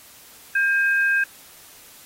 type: tone pair together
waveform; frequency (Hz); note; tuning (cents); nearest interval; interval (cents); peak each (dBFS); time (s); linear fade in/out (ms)
sine; 1600 / 2540; G6 / D#7; +35 / +35; minor sixth; 800; -17 / -27; 0.55-1.24; 5
effects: white hiss -47 dBFS RMS until 2.05 s + AAC 48 kbps